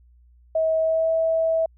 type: tone with pitch glide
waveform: sine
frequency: 641 to 650.3 Hz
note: E5 to E5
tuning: -49 to -24 cents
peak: -18 dBFS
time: 0.55-1.66 s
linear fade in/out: 5 ms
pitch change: +25 cents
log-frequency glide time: 0.78-1.11 s
effects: added 60 Hz sine -51 dBFS peak until 1.77 s